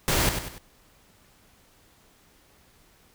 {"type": "noise with echo", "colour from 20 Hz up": "pink", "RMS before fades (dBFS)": -23, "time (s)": [0.08, 0.29], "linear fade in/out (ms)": 0, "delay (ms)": 97, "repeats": 3, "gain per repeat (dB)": -7, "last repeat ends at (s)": 0.581, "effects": ["pink hiss -59 dBFS RMS until 3.14 s"]}